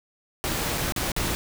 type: noise with dropouts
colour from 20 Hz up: pink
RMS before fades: -27 dBFS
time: 0.44-1.35 s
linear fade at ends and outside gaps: 0 ms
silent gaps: 0.777-0.781 / 0.922-0.962 / 1.118-1.164 s
effects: none